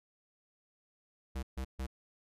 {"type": "tone bursts", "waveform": "square", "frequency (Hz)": 65.3, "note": "C2", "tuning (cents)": -3, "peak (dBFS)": -36, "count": 3, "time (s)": [1.35, 1.867], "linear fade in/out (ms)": 10, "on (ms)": 79, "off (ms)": 140, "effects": ["resampled to 32000 Hz"]}